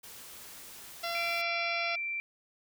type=noise; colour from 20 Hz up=white; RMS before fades=-48 dBFS; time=0.03-1.42 s; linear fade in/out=10 ms
type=harmonic tone; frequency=682 Hz; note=F5; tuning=41 cents flat; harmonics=1 / 2 / 3 / 4 / 5 / 6 / 7 / 8; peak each=-36 / -39 / -41 / -42 / -43 / -44 / -44 / -45 dBFS; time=1.03-1.96 s; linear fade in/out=10 ms
type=tone; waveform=sine; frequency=2349 Hz; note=D7; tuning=in tune; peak=-32 dBFS; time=1.15-2.2 s; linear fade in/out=0 ms
effects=none